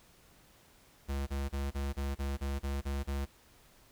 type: tone bursts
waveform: square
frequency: 69.3 Hz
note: C#2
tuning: in tune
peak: -33 dBFS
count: 10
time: 1.08-3.259 s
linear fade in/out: 20 ms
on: 190 ms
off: 31 ms
effects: pink hiss -62 dBFS RMS until 3.91 s